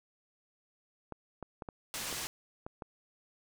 clicks, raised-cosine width 1 ms, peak -27 dBFS, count 7, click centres 1.123 / 1.427 / 1.622 / 1.688 / 2.127 / 2.665 / 2.822 s
white low-pass noise, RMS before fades -39 dBFS, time 1.94-2.27 s, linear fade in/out 0 ms, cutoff 8800 Hz, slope 12 dB/octave
effects none

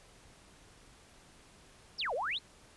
sine exponential two-way sweep, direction down then up, 5980 to 451.9 to 4388 Hz, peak -32 dBFS, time 1.98-2.39 s, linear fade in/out 20 ms, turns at 2.14 s, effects pink hiss -59 dBFS RMS until 2.76 s + resampled to 24000 Hz

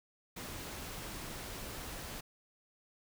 pink noise, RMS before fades -44 dBFS, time 0.36-2.21 s, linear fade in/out 10 ms, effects none

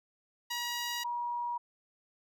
10% pulse / sine tone pair in turn, 958 / 958 Hz, A#5 / A#5, +47 / +47 cents, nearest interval unison, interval 0 cents, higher neither, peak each -25 / -32 dBFS, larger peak first, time 0.5-1.04 / 1.04-1.58 s, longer neither, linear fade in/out 10 ms, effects none

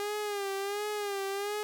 sawtooth tone with vibrato, 405.5 Hz, G#4, 41 cents flat, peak -28 dBFS, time 0-1.63 s, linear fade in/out 0 ms, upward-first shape sine, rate 1.4 Hz, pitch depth 65 cents each way, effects none

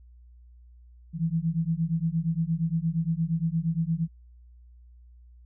sine beating tone pair, 160 / 168.6 Hz, D#3 / E3, +49 / +39 cents, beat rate 8.6 Hz, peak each -27 dBFS, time 1.13-4.08 s, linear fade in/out 50 ms, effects added 60 Hz sine -49 dBFS peak until 5.45 s

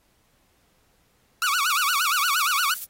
sawtooth tone with vibrato, 1284 Hz, E6, 46 cents flat, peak -17 dBFS, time 1.42-2.74 s, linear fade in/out 2 ms, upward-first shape sine, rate 8.6 Hz, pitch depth 260 cents each way
violet noise with tremolo, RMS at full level -31 dBFS, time 1.69-2.85 s, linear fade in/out 10 ms, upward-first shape square, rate 16 Hz, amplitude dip 35%
effects pink hiss -65 dBFS RMS until 2.89 s + AAC 48 kbps

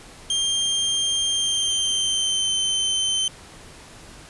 sawtooth tone with pitch glide, 3185 to 3091 Hz, G7 to G7, +27 to -25 cents, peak -17 dBFS, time 0.3-3.28 s, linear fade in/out 2 ms, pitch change -52 cents, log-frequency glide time 1.29-2.53 s, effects pink hiss -44 dBFS RMS until 4.29 s + resampled to 24000 Hz

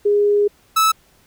sine / 45% pulse tone pair in turn, 411.1 / 1305.2 Hz, G#4 / E6, -18 / -18 cents, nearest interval octave + minor sixth, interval 2000 cents, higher second, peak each -12 dBFS, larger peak neither, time 0.05-0.48 / 0.76-0.92 s, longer first, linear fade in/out 10 ms, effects pink hiss -55 dBFS RMS until 1.26 s

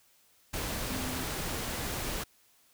sine tone in noise, 255.6 Hz, C4, 40 cents flat, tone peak -39 dBFS, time 0.88-1.24 s, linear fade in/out 10 ms, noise pink, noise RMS -35 dBFS, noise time 0.53-2.24 s, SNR -7 dB, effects white hiss -65 dBFS RMS until 2.73 s

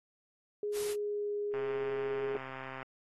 sine tone with pitch glide, 415.3 to 412.4 Hz, G#4 to G#4, 0 to -12 cents, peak -32 dBFS, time 0.63-2.37 s, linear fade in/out 2 ms, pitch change -12 cents, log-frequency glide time 0.91-1.31 s
white noise, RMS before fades -42 dBFS, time 0.72-0.96 s, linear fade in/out 50 ms
click train, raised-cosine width 0.5 ms, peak -28 dBFS, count 171, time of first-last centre 1.54-2.828 s, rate 132 Hz
effects AAC 32 kbps

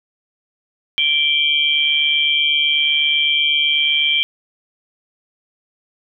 sine tone cluster, 2346 / 3097 / 3245 Hz, D7 / G7 / G#7, -2 / -22 / -41 cents, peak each -18 dBFS, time 0.98-4.23 s, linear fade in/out 0 ms, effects none

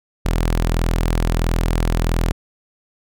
sawtooth tone, 41.51 Hz, E1, 13 cents sharp, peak -12 dBFS, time 0.25-2.32 s, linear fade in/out 10 ms, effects none

